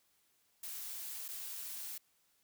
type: noise with dropouts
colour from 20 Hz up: blue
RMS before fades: -44 dBFS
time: 0.63-1.98 s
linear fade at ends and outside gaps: 5 ms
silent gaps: 1.282-1.286 s
effects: white hiss -74 dBFS RMS until 2.43 s